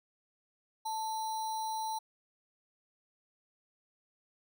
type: tone with sample-and-hold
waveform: sine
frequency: 880 Hz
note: A5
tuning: in tune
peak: -33 dBFS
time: 0.85-1.99 s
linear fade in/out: 10 ms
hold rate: 4900 Hz
effects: none